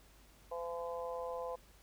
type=harmonic tone; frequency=170 Hz; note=F3; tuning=46 cents flat; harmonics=3 / 4 / 5 / 6; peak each=-40 / -46 / -48 / -46 dBFS; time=0.51-1.56 s; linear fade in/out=10 ms; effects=added 50 Hz sine -63 dBFS peak until 1.82 s + pink hiss -64 dBFS RMS until 1.82 s